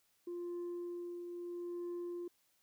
sine tone with tremolo, 349.2 Hz, F4, in tune, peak -36 dBFS, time 0.27-2.28 s, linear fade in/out 5 ms, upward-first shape triangle, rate 0.76 Hz, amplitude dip 50%, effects tanh soft clip ceiling -38 dBFS + white hiss -75 dBFS RMS until 2.62 s

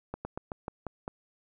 slowing click train, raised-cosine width 1 ms, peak -21 dBFS, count 7, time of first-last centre 0.14-1.079 s, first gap 110 ms, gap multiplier 1.14, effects none

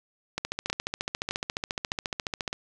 two click trains, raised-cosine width 0.2 ms, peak -14 / -12 dBFS, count 4 / 31, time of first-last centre 0.7-2.529 / 0.38-2.478 s, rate 1.64 / 14.3 Hz, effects none

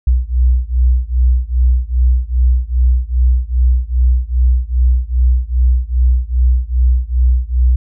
sine beating tone pair, 60.9 / 63.4 Hz, B1 / B1, -24 / +46 cents, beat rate 2.5 Hz, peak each -12 / -13 dBFS, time 0.07-7.76 s, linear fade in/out 5 ms, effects none

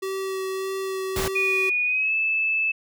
square tone with vibrato, 382.7 Hz, G4, 42 cents flat, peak -27 dBFS, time 0.02-1.7 s, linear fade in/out 10 ms, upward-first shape sine, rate 1.7 Hz, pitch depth 11 cents each way
pink noise, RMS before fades -27 dBFS, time 1.16-1.28 s, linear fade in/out 2 ms
sine tone with pitch glide, 2460 to 2621 Hz, D#7 to E7, -20 to -11 cents, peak -20 dBFS, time 1.35-2.72 s, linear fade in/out 10 ms, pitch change +109 cents, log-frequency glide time 1.85-2.14 s
effects none

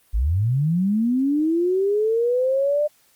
sine linear sweep, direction up, 46.79 to 603 Hz, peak -17 dBFS, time 0.13-2.88 s, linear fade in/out 20 ms, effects white hiss -59 dBFS RMS until 3.15 s + Opus 32 kbps

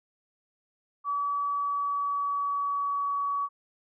sine tone with pitch glide, 1144 to 1132.2 Hz, D6 to C#6, -46 to +36 cents, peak -26 dBFS, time 1.04-3.49 s, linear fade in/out 50 ms, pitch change -18 cents, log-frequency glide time 1.45-3.15 s, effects none

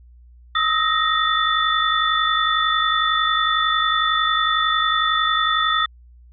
sine tone cluster, 1261 / 1312 / 1866 / 3509 Hz, D#6 / E6 / A#6 / A7, +23 / -9 / +1 / -5 cents, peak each -20 / -24 / -23 / -22 dBFS, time 0.55-5.86 s, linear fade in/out 5 ms, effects added 60 Hz sine -44 dBFS peak until 6.32 s

